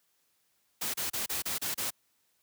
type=noise bursts; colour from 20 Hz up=white; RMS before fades=-33 dBFS; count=7; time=0.81-1.906 s; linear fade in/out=10 ms; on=130 ms; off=31 ms; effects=white hiss -73 dBFS RMS until 2.42 s + high-pass 60 Hz 12 dB/octave